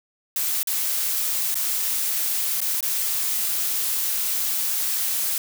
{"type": "noise with dropouts", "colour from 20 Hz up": "blue", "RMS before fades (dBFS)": -24, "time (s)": [0.36, 5.38], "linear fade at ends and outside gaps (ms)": 2, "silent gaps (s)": [[0.631, 0.672], [1.544, 1.554], [2.605, 2.615], [2.806, 2.827]], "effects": []}